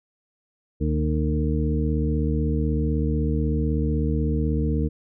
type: harmonic tone with a mistuned harmonic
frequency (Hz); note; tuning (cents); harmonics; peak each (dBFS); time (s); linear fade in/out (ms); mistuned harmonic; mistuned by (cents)
76.1; D#2; -38; 1 / 2 / 3 / 4 / 6; -23 / -26 / -28 / -29 / -31; 0.8-4.89; 20; 1; -63
effects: none